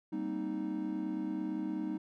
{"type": "chord", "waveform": "triangle", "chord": "C minor seventh", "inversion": "second", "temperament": "equal", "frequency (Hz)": [196, 233.1, 261.6, 311.1], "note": ["G3", "Bb3", "C4", "Eb4"], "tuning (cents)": [0, 0, 0, 0], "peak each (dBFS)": [-38, -40, -40, -34], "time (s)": [0.12, 1.98], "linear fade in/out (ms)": 10, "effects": []}